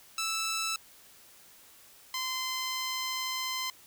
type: tone pair in turn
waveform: 10% pulse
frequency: 1318.5 / 1033.9 Hz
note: E6 / C6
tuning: 0 / -21 cents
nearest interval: major third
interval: 421 cents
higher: first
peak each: -22 / -23 dBFS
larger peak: first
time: 0.18-0.76 / 2.14-3.7 s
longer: second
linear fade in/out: 2 ms
effects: white hiss -56 dBFS RMS until 3.86 s